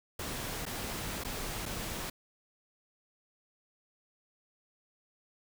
pink noise with dropouts, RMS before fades -38 dBFS, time 0.19-2.1 s, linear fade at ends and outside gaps 5 ms, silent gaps 0.655-0.663 / 1.238-1.247 / 1.656-1.66 s, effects none

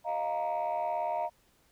sine chord, Eb suspended second, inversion none, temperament just, 622.3 / 700 / 933.4 Hz, Eb5 / F5 / Bb5, 0 / +4 / +2 cents, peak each -33 / -31 / -32 dBFS, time 0.04-1.3 s, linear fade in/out 50 ms, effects tanh soft clip ceiling -25 dBFS + pink hiss -67 dBFS RMS until 1.71 s

